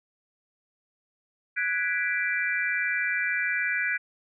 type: chord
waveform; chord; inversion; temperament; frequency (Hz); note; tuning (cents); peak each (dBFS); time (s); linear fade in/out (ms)
sine; G# half-diminished seventh; third; equal; 1480 / 1661.2 / 1975.5 / 2349; F#6 / G#6 / B6 / D7; 0 / 0 / 0 / 0; -30; 1.56-3.98; 20
effects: none

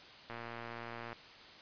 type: click train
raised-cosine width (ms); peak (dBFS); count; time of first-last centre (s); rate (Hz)
0.5; -29; 98; 0.3-1.129; 117
effects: white hiss -54 dBFS RMS until 1.61 s + resampled to 11025 Hz

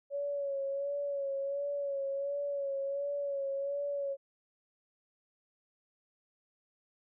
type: tone with vibrato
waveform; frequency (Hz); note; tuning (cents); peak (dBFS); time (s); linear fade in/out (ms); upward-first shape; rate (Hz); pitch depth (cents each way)
sine; 560; C#5; +18; -32; 0.1-4.17; 50; sine; 1.4; 37
effects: none

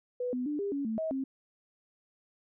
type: tone with pitch steps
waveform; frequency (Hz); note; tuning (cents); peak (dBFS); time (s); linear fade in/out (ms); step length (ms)
sine; 494.9 / 250.4 / 296.1 / 401.6 / 281.2 / 221.7 / 639 / 267.3; B4 / B3 / D4 / G4 / C#4 / A3 / D#5 / C4; +4 / +24 / +14 / +42 / +25 / +13 / +46 / +37; -30; 0.2-1.24; 5; 130
effects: none

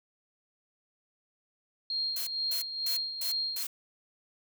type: tone with tremolo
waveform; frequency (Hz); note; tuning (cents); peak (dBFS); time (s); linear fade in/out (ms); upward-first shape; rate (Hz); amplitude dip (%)
sine; 4225; C8; +16; -28; 1.9-3.63; 2; sine; 2.2; 60
type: noise bursts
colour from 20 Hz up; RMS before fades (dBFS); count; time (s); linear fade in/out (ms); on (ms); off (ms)
blue; -35; 5; 2.16-3.67; 5; 110; 240
effects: none

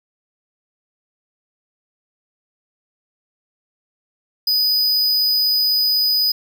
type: tone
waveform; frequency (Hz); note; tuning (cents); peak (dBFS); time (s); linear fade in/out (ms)
square; 4978; D#8; 0; -15; 4.47-6.32; 5
effects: none

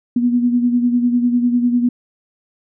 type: beating tone pair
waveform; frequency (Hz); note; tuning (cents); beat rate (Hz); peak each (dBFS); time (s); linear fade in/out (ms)
sine; 241.7 / 251.7; B3 / B3; -37 / +33; 10; -13 / -21; 0.16-1.89; 5
effects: none

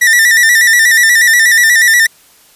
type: tone with vibrato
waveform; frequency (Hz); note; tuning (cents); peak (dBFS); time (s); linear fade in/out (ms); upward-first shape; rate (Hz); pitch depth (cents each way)
45% pulse; 1868; A#6; +3; -5; 0.01-2.07; 10; square; 8.3; 66
effects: white hiss -45 dBFS RMS until 2.55 s + resampled to 32000 Hz

